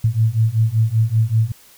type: beating tone pair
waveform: sine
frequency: 109 / 114.2 Hz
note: A2 / A#2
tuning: -16 / -35 cents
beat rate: 5.2 Hz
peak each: -17 / -16 dBFS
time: 0.04-1.52 s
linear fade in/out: 5 ms
effects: white hiss -48 dBFS RMS until 1.77 s